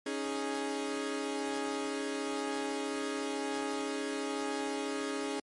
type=chord; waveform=sawtooth; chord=C# suspended second; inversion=none; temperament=equal; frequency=277.2 / 311.1 / 415.3 Hz; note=C#4 / D#4 / G#4; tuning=0 / 0 / 0 cents; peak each=-33 / -36 / -33 dBFS; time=0.06-5.4 s; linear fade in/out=5 ms; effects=MP3 48 kbps